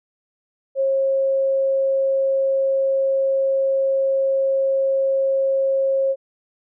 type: tone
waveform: sine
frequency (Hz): 540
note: C#5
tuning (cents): -45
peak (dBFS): -16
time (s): 0.75-6.16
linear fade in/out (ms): 50
effects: none